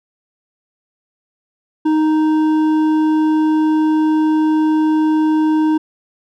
sine tone with hard clipping, 311.1 Hz, D#4, in tune, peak -13 dBFS, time 1.85-5.78 s, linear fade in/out 10 ms, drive 7 dB, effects none

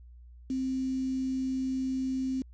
sine tone with quantisation, 261.6 Hz, C4, in tune, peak -28 dBFS, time 0.5-2.42 s, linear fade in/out 2 ms, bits 8, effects added 60 Hz sine -48 dBFS peak until 2.53 s + resampled to 16000 Hz

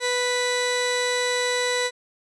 sawtooth tone pair together, 493.9 / 1975.6 Hz, B4 / B6, 0 / 0 cents, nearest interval 2 octaves, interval 2400 cents, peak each -20 / -20 dBFS, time 0-1.91 s, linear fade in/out 50 ms, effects resampled to 22050 Hz

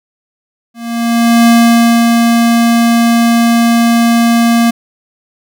square tone with ADSR envelope, 233.1 Hz, A#3, in tune, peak -4 dBFS, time 0.74-4.71 s, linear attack 730 ms, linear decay 580 ms, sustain -3 dB, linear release 11 ms, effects none

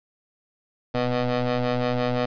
20% pulse ring-modulated tone, 122.7 Hz, B2, 11 cents flat, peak -14 dBFS, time 0.94-2.26 s, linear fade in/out 10 ms, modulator 371 Hz, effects resampled to 11025 Hz + 9-bit

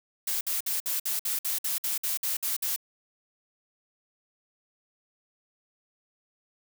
blue noise bursts, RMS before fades -29 dBFS, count 13, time 0.27-2.762 s, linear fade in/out 5 ms, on 140 ms, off 56 ms, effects none

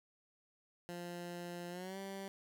15% pulse tone with pitch glide, 174.61 to 194.86 Hz, F3 to G3, 0 to -10 cents, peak -37 dBFS, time 0.89-2.28 s, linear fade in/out 0 ms, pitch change +190 cents, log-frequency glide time 1.7-1.98 s, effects none

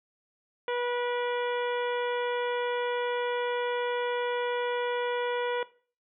harmonic tone with a mistuned harmonic, 487.1 Hz, B4, 24 cents flat, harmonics 1 / 2 / 3 / 4 / 5 / 6 / 7, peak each -29 / -35 / -39 / -41 / -43 / -45 / -46 dBFS, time 0.68-5.63 s, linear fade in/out 2 ms, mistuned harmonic 5, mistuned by -41 cents, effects noise-tail reverb RT60 0.4 s tail -18 dB re dry

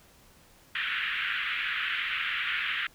pink band-pass noise, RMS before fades -31 dBFS, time 0.75-2.87 s, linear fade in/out 5 ms, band 1400 to 3200 Hz, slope 48 dB/octave, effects pink hiss -58 dBFS RMS until 2.94 s

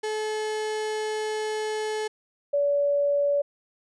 35% pulse / sine tone pair in turn, 430.5 / 571.9 Hz, A4 / D5, -38 / -46 cents, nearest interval perfect fourth, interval 492 cents, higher second, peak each -25 / -20 dBFS, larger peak second, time 0.03-2.08 / 2.53-3.42 s, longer first, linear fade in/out 10 ms, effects resampled to 22050 Hz

